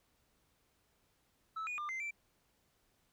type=tone with pitch steps; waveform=sine; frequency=1307 / 2457 / 1198 / 2077 / 2340 Hz; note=E6 / D#7 / D6 / C7 / D7; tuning=-15 / -22 / +34 / -13 / -7 cents; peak=-35 dBFS; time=1.56-2.11 s; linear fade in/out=10 ms; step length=110 ms; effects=tanh soft clip ceiling -37 dBFS + pink hiss -75 dBFS RMS until 3.12 s